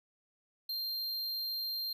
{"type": "tone", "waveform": "square", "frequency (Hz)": 4182, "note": "C8", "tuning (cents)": -2, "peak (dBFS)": -35, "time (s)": [0.69, 1.93], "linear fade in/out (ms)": 5, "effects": []}